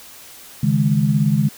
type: chord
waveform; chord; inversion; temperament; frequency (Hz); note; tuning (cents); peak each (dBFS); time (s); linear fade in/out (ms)
sine; C# suspended second; none; equal; 138.59 / 155.56 / 207.7; C#3 / D#3 / G#3; 0 / 0 / 0; -18; 0.63-1.49; 5
effects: white hiss -41 dBFS RMS until 1.57 s